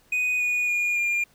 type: tone with pitch steps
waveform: triangle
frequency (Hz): 2489 / 2460 / 2432 / 2404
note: D#7 / D#7 / D#7 / D7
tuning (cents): 0 / -20 / -40 / +40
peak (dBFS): -20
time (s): 0.12-1.24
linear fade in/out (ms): 5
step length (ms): 280
effects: pink hiss -60 dBFS RMS until 1.34 s